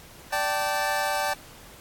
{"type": "chord", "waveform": "25% pulse", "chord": "D suspended fourth", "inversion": "none", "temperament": "equal with one note detuned", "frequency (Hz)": [587.3, 774.5, 880], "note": ["D5", "G5", "A5"], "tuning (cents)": [0, -21, 0], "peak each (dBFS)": [-26, -24, -25], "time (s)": [0.32, 1.34], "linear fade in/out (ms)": 10, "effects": ["pink hiss -48 dBFS RMS until 1.8 s", "AAC 64 kbps"]}